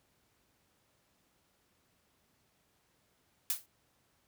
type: noise with exponential decay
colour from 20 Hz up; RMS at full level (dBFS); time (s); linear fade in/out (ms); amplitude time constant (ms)
blue; -28; 3.5-3.66; 1; 33
effects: pink hiss -73 dBFS RMS until 4.27 s + high-pass 60 Hz 12 dB/octave